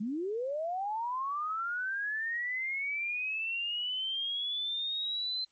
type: linear sweep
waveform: sine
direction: up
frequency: 195.6 to 4100 Hz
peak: -31 dBFS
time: 0-5.45 s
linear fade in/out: 10 ms
effects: white hiss -72 dBFS RMS until 5.51 s + MP3 32 kbps